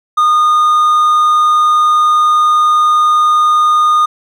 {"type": "tone", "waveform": "triangle", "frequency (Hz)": 1225, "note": "D#6", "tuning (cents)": -27, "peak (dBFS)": -5, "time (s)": [0.17, 4.06], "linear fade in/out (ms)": 10, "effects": []}